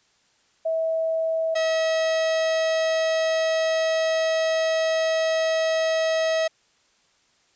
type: tone pair in turn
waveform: sine / 45% pulse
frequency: 648 / 643.2 Hz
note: E5 / E5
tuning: -30 / -43 cents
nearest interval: unison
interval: 13 cents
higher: first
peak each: -21 / -20 dBFS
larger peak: second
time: 0.65-1.55 / 1.55-6.48 s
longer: second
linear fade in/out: 10 ms
effects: white hiss -63 dBFS RMS until 7.55 s + resampled to 16000 Hz